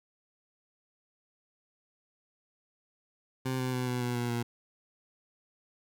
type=tone with pitch steps; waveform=20% pulse; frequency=130 / 128.06 / 126.15 / 124.27 / 122.42 / 120.6 / 118.8 Hz; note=C3 / C3 / B2 / B2 / B2 / B2 / A#2; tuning=-11 / -37 / +37 / +11 / -15 / -41 / +33 cents; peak=-25 dBFS; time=3.45-4.43 s; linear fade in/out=10 ms; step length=140 ms; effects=none